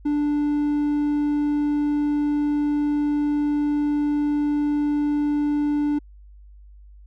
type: tone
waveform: triangle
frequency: 293.7 Hz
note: D4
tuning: in tune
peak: -17 dBFS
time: 0.05-5.99 s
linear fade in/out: 10 ms
effects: added 50 Hz sine -43 dBFS peak until 7.06 s